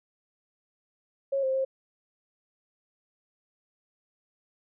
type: tone with pitch steps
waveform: sine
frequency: 548 / 527 / 532 Hz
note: C#5 / C5 / C5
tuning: -20 / +12 / +29 cents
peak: -24 dBFS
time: 1.32-1.65 s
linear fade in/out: 10 ms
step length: 110 ms
effects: none